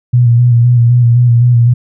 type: tone with vibrato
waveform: sine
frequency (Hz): 120.3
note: B2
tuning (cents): -45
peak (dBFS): -4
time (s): 0.13-1.74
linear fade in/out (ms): 10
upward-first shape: square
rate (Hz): 3.9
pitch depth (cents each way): 32
effects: none